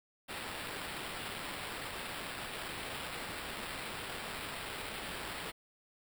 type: noise with sample-and-hold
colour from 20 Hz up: white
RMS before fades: -42 dBFS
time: 0.28-5.52 s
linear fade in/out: 20 ms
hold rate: 6300 Hz
effects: none